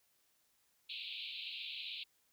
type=band-pass noise; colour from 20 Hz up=white; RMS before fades=-45 dBFS; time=0.89-2.04 s; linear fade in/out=10 ms; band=2400 to 4200 Hz; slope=96 dB/octave; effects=white hiss -75 dBFS RMS until 2.32 s